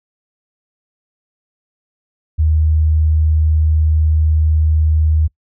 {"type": "tone", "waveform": "sine", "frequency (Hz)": 78, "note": "D#2", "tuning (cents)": 5, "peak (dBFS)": -10, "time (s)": [2.38, 5.28], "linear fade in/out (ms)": 20, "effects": ["noise-tail reverb RT60 0.1 s tail -23 dB re dry"]}